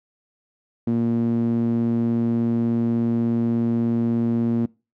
sawtooth tone with band-pass filter, 116.54 Hz, A#2, in tune, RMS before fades -21 dBFS, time 0.87-4.66 s, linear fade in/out 5 ms, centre 250 Hz, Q 3.3, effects noise-tail reverb RT60 0.3 s tail -24 dB re dry

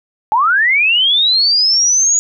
sine linear sweep, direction up, 823 to 6840 Hz, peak -9 dBFS, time 0.32-2.19 s, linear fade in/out 0 ms, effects none

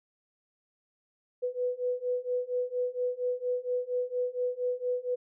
sine beating tone pair, 493.9 / 498.2 Hz, B4 / B4, 0 / +15 cents, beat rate 4.3 Hz, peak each -32 / -31 dBFS, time 1.42-5.16 s, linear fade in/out 20 ms, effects none

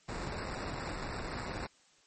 pink noise with sample-and-hold, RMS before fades -39 dBFS, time 0.08-1.67 s, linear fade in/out 10 ms, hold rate 3150 Hz, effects white hiss -65 dBFS RMS until 2.06 s + MP3 32 kbps

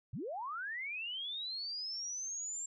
sine linear sweep, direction up, 87.31 to 7459 Hz, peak -38 dBFS, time 0.13-2.66 s, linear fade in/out 5 ms, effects none

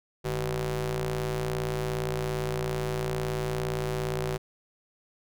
sawtooth ring-modulated tone, 117.1 Hz, A#2, 8 cents sharp, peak -21 dBFS, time 0.24-4.38 s, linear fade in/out 20 ms, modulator 263 Hz, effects none

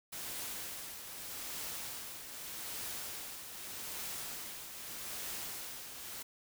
white noise with tremolo, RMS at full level -41 dBFS, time 0.12-6.23 s, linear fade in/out 10 ms, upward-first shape triangle, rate 0.82 Hz, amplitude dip 55%, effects none

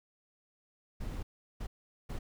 brown noise bursts at uneven times, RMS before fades -38 dBFS, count 3, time 1-1.23 / 1.6-1.67 / 2.09-2.19 s, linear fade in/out 10 ms, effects none

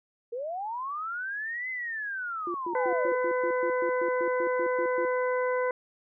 sine linear two-way sweep, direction up then down, 451.2 to 2061 to 451.2 Hz, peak -31 dBFS, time 0.32-3.16 s, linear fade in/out 10 ms, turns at 1.7 s
sine tone bursts, 349.2 Hz, F4, in tune, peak -31 dBFS, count 14, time 2.47-5.052 s, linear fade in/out 2 ms, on 73 ms, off 120 ms
harmonic tone, 503 Hz, B4, 32 cents sharp, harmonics 1 / 2 / 3 / 4, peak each -26 / -32 / -36 / -38 dBFS, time 2.75-5.71 s, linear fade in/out 2 ms
effects none

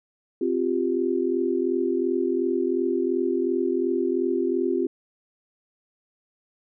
sine chord, C suspended fourth, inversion none, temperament equal, 261.6 / 349.2 / 392 Hz, C4 / F4 / G4, 0 / 0 / 0 cents, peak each -27 / -24 / -26 dBFS, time 0.41-4.87 s, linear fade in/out 5 ms, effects none

